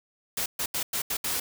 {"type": "noise bursts at uneven times", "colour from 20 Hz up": "white", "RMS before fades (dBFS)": -29, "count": 6, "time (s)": [[0.37, 0.46], [0.59, 0.66], [0.74, 0.83], [0.93, 1.02], [1.1, 1.17], [1.24, 1.4]], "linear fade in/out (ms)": 5, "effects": []}